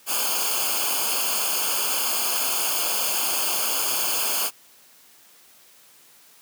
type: noise with comb filter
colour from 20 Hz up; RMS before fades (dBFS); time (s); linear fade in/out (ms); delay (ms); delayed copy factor
white; -24; 0.06-4.51; 50; 0.52; -1
effects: white hiss -53 dBFS RMS until 6.41 s + high-pass 150 Hz 12 dB/octave